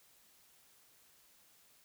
silence, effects white hiss -66 dBFS RMS until 1.84 s

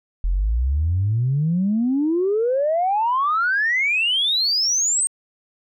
sine exponential sweep, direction up, 41.11 to 8590 Hz, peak -16 dBFS, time 0.24-5.07 s, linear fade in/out 0 ms, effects tanh soft clip ceiling -12 dBFS

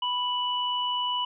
sine tone pair together, 987.8 / 2960 Hz, B5 / F#7, 0 / 0 cents, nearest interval octave + perfect fifth, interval 1900 cents, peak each -28 dBFS, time 0.02-1.25 s, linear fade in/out 5 ms, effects none

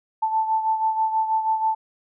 sine beating tone pair, 880 / 886.2 Hz, A5 / A5, 0 / +12 cents, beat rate 6.2 Hz, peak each -20 / -27 dBFS, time 0.22-1.75 s, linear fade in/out 10 ms, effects none

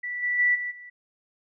sine tone with level steps, 1963 Hz, B6, 11 cents flat, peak -29 / -23 / -18 / -28 / -41 dBFS, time 0.03-0.9 s, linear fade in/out 10 ms, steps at 0.22 / 0.38 / 0.54 / 0.7 s, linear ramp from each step 20 ms, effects none

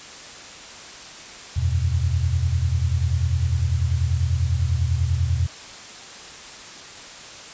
sine chord, E suspended second, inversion none, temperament equal, 82.41 / 92.5 / 123.47 Hz, E2 / F#2 / B2, 0 / 0 / 0 cents, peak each -21 / -24 / -24 dBFS, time 1.56-5.47 s, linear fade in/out 10 ms, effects white hiss -39 dBFS RMS until 7.53 s + resampled to 16000 Hz

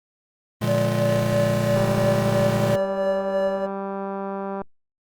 square chord, Bb dominant seventh, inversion none, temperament just, 116.54 / 145.68 / 174.81 / 209.8 Hz, Bb2 / D3 / F3 / Ab3, 0 / -14 / +2 / +18 cents, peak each -25 / -29 / -31 / -27 dBFS, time 0.61-2.76 s, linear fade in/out 10 ms
triangle tone with tremolo, 577 Hz, D5, 31 cents flat, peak -17 dBFS, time 0.67-3.67 s, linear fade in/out 20 ms, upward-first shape sine, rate 3 Hz, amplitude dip 55%
click train, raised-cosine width 1 ms, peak -17 dBFS, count 561, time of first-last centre 1.76-4.617 s, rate 196 Hz
effects Opus 24 kbps

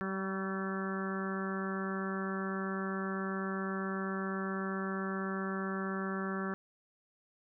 harmonic tone with a mistuned harmonic, 192.3 Hz, G3, 33 cents flat, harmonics 1 / 2 / 3 / 4 / 5 / 6 / 7 / 8 / 9, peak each -36 / -40 / -47 / -49 / -51 / -44 / -43 / -46 / -45 dBFS, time 0.01-6.54 s, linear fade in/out 0 ms, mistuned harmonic 6, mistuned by -28 cents, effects none

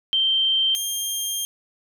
sine / 15% pulse tone pair in turn, 3136 / 3202 Hz, G7 / G7, 0 / +36 cents, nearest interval unison, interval 36 cents, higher second, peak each -17 dBFS, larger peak neither, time 0.13-0.75 / 0.75-1.45 s, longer second, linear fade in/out 0 ms, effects none

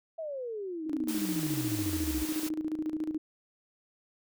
sine exponential sweep, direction down, 666 to 61.74 Hz, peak -34 dBFS, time 0.18-2.24 s, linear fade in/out 10 ms
sine tone with tremolo, 311.1 Hz, D#4, in tune, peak -28 dBFS, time 0.86-3.18 s, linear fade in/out 10 ms, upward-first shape square, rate 14 Hz, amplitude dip 65%
white high-pass noise, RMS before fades -39 dBFS, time 1.08-2.49 s, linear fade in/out 5 ms, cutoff 170 Hz, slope 96 dB/octave
effects none

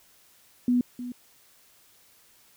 sine tone with echo, 245.9 Hz, B3, 7 cents flat, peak -19 dBFS, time 0.68-0.81 s, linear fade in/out 2 ms, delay 310 ms, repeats 1, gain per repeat -13 dB, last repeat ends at 1.12 s, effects white hiss -59 dBFS RMS until 2.56 s

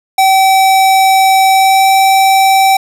square tone with pitch glide, 768 to 772.9 Hz, G5 to G5, -36 to -25 cents, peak -6 dBFS, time 0.18-2.77 s, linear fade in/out 5 ms, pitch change +11 cents, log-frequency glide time 1.5-1.88 s, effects none

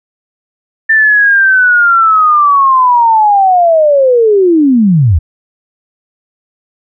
sine linear sweep, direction down, 1790 to 69.8 Hz, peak -4 dBFS, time 0.89-5.19 s, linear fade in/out 10 ms, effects none

